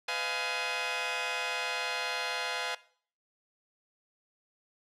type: chord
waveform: 10% pulse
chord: F half-diminished seventh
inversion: second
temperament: just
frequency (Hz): 502.9 / 628.6 / 698.5 / 838.1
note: Cb5 / Eb5 / F5 / Ab5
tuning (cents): +31 / +18 / 0 / +16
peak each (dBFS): -29 / -33 / -28 / -28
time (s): 0.08-2.75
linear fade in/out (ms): 5
effects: noise-tail reverb RT60 0.5 s tail -19 dB re dry + low-pass 7000 Hz 12 dB/octave